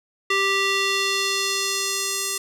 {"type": "tone with band-pass filter sweep", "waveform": "square", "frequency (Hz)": 392, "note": "G4", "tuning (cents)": 0, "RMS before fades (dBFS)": -23, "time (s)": [0.3, 2.38], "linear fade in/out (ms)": 5, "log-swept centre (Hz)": [2400, 8300], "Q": 1.1, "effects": []}